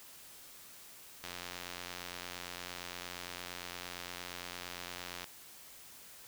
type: click train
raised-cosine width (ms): 0.2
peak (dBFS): -24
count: 356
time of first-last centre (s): 1.24-5.242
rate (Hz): 88.7
effects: white hiss -54 dBFS RMS until 6.27 s